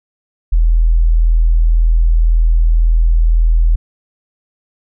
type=tone; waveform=sine; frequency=40.95 Hz; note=E1; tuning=11 cents flat; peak=-7 dBFS; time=0.52-3.76 s; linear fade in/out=10 ms; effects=none